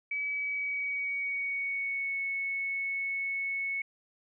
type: tone with pitch glide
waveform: sine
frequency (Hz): 2285 to 2206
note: D7 to C#7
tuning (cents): -48 to -9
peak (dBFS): -30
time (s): 0.11-3.82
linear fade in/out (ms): 5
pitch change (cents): -61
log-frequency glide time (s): 0.32-2.22
effects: none